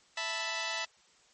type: chord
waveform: 10% pulse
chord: E suspended fourth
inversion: none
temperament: just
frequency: 659.3 / 879 / 988.9 Hz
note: E5 / A5 / B5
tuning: 0 / -2 / +2 cents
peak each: -30 dBFS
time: 0.17-0.85 s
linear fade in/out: 5 ms
effects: white hiss -64 dBFS RMS until 1.33 s + MP3 32 kbps